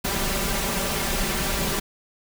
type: noise with comb filter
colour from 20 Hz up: pink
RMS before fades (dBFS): -25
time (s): 0.04-1.8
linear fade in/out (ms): 10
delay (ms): 5.1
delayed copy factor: +0.65
effects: none